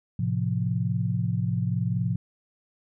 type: chord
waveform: sine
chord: F major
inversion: first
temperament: equal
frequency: 110 / 130.81 / 174.61 Hz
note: A2 / C3 / F3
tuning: 0 / 0 / 0 cents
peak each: -27 / -28 / -28 dBFS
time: 0.19-2.16 s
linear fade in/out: 5 ms
effects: none